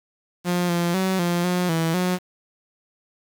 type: tone with pitch steps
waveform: sawtooth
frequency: 177 / 172.4 / 188.7 / 173.8 / 179.5 / 163.6 / 181.4 Hz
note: F3 / F3 / F#3 / F3 / F3 / E3 / F#3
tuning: +23 / -22 / +34 / -8 / +48 / -13 / -34 cents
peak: -16 dBFS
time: 0.44-2.19 s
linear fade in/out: 50 ms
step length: 250 ms
effects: 7-bit